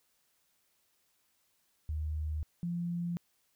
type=tone pair in turn; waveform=sine; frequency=76.9 / 172.63 Hz; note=D#2 / F3; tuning=-20 / -20 cents; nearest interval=octave + major second; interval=1400 cents; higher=second; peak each=-32 / -32 dBFS; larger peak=neither; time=1.89-2.43 / 2.63-3.17 s; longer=neither; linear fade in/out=0 ms; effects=white hiss -74 dBFS RMS until 3.55 s